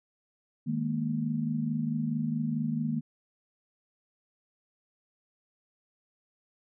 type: chord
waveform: sine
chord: D# suspended fourth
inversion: none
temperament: equal with one note detuned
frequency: 155.56 / 208.5 / 233.1 Hz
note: D#3 / G#3 / A#3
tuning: 0 / +7 / 0 cents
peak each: -32 / -35 / -30 dBFS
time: 0.66-3.01 s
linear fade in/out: 20 ms
effects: none